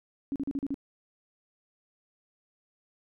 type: tone bursts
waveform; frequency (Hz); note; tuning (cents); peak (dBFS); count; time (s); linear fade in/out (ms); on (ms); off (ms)
sine; 277.3; C#4; +1; -28; 6; 0.32-0.743; 0; 38; 39
effects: none